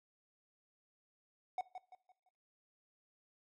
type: tone with echo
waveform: triangle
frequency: 740 Hz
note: F#5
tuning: in tune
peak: -32 dBFS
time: 1.58-1.61 s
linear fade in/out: 2 ms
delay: 170 ms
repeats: 4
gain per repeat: -9 dB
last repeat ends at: 2.29 s
effects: noise-tail reverb RT60 0.5 s tail -21 dB re dry + MP3 48 kbps